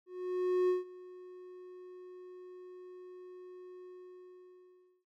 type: tone with ADSR envelope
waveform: triangle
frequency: 364.3 Hz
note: F#4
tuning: 27 cents flat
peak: -23 dBFS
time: 0.06-5.05 s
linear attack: 630 ms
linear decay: 150 ms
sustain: -22 dB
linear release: 1200 ms
effects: noise-tail reverb RT60 0.1 s tail -24 dB re dry